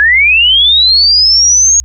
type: linear sweep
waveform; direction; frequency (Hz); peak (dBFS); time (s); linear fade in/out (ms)
sine; up; 1645 to 6645; -4; 0-1.8; 0
effects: added 63 Hz sine -26 dBFS peak until 1.84 s